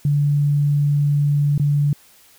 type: tone with dropouts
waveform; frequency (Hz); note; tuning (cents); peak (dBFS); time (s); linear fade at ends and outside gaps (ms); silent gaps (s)
sine; 144.9; D3; -23; -14; 0.05-1.93; 2; 1.579-1.597
effects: white hiss -51 dBFS RMS until 2.38 s